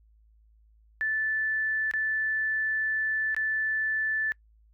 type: tone with dropouts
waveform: sine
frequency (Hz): 1753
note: A6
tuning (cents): -7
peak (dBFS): -25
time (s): 1.01-4.32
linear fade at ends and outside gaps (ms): 0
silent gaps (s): 1.912-1.937 / 3.346-3.365
effects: noise-tail reverb RT60 0.1 s tail -25 dB re dry + added 54 Hz sine -57 dBFS peak until 4.73 s